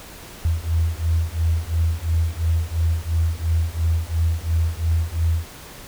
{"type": "beating tone pair", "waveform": "sine", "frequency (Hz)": [80.8, 83.7], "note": ["E2", "E2"], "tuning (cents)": [-34, 27], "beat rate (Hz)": 2.9, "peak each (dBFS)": -21, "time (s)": [0.45, 5.45], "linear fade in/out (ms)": 0, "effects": ["pink hiss -40 dBFS RMS until 5.87 s"]}